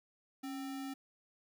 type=tone with sample-and-hold; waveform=sine; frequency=273.7 Hz; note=C#4; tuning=22 cents flat; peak=-39 dBFS; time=0.43-0.94 s; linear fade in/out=10 ms; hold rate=1050 Hz; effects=none